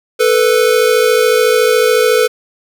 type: tone pair together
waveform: square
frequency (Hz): 440 / 493.9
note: A4 / B4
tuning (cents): 0 / 0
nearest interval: major second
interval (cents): 200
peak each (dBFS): -12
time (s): 0.19-2.28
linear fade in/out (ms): 20
effects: none